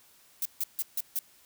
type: noise bursts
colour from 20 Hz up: violet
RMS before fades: -30 dBFS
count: 5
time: 0.42-1.19 s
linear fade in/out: 2 ms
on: 34 ms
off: 150 ms
effects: white hiss -60 dBFS RMS until 1.45 s